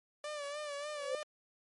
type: tone with vibrato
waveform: sawtooth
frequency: 585 Hz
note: D5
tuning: 7 cents flat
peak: -35 dBFS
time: 0.24-1.23 s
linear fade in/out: 2 ms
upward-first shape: sine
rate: 3.4 Hz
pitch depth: 57 cents each way
type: tone with exponential growth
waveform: sine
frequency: 520 Hz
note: C5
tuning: 11 cents flat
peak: -30 dBFS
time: 0.88-1.15 s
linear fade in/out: 2 ms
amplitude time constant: 58 ms
effects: low-pass 10000 Hz 12 dB/octave + MP3 48 kbps